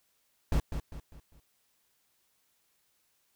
brown noise with echo, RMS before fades -26 dBFS, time 0.52-0.6 s, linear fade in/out 2 ms, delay 200 ms, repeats 4, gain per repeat -8 dB, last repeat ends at 1.4 s, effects white hiss -73 dBFS RMS until 3.35 s

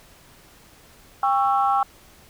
sine chord, C# diminished, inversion second, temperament just, 798.3 / 1108.7 / 1330.5 Hz, G5 / C#6 / E6, +31 / 0 / +16 cents, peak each -19 / -23 / -23 dBFS, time 1.23-1.83 s, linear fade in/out 2 ms, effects tanh soft clip ceiling -8 dBFS + pink hiss -51 dBFS RMS until 2.29 s

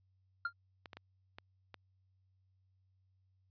triangle tone with exponential decay, 1395 Hz, F6, 2 cents flat, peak -28 dBFS, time 0.45-0.53 s, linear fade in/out 5 ms, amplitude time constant 16 ms
clicks, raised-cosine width 0.3 ms, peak -32 dBFS, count 5, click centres 0.858 / 0.932 / 0.97 / 1.385 / 1.743 s
effects added 94 Hz sine -70 dBFS peak until 3.5 s + resampled to 11025 Hz

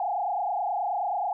sine tone with frequency modulation, 771 Hz, G5, 29 cents flat, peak -25 dBFS, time 0-1.33 s, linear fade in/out 2 ms, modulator 29.4 Hz, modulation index 2.6, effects none

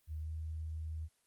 sine tone with pitch glide, 77.78 to 79.19 Hz, D#2 to D#2, 0 to +31 cents, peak -38 dBFS, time 0.07-1.09 s, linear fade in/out 50 ms, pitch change +31 cents, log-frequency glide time 0.23-0.3 s, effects white hiss -74 dBFS RMS until 1.26 s + Opus 24 kbps

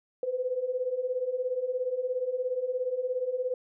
sine beating tone pair, 493 / 510 Hz, B4 / C5, -3 / -44 cents, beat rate 17 Hz, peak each -33 / -29 dBFS, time 0.23-3.54 s, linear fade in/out 2 ms, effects none

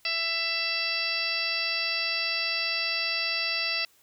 harmonic tone, 665 Hz, E5, 15 cents sharp, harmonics 1 / 2 / 3 / 4 / 5 / 6 / 7 / 8, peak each -41 / -40 / -35 / -30 / -40 / -37 / -31 / -35 dBFS, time 0.05-3.85 s, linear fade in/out 2 ms, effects white hiss -62 dBFS RMS until 4.02 s

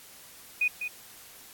sine tone with echo, 2479 Hz, D#7, 7 cents flat, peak -22 dBFS, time 0.61-0.68 s, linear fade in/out 5 ms, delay 200 ms, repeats 1, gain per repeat -8 dB, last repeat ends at 0.88 s, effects white hiss -50 dBFS RMS until 1.53 s + AAC 64 kbps

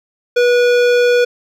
sine tone with hard clipping, 486.6 Hz, B4, 26 cents flat, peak -11 dBFS, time 0.36-1.25 s, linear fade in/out 10 ms, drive 16 dB, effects none

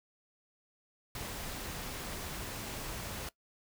pink noise, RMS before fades -41 dBFS, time 1.15-3.29 s, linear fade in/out 2 ms, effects noise-tail reverb RT60 0.1 s tail -19 dB re dry

